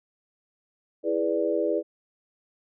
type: chord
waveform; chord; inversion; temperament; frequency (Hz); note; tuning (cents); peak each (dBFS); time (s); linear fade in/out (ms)
sine; E dominant seventh; none; equal; 329.6 / 415.3 / 493.9 / 587.3; E4 / G#4 / B4 / D5; 0 / 0 / 0 / 0; -28; 1.03-1.83; 50
effects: none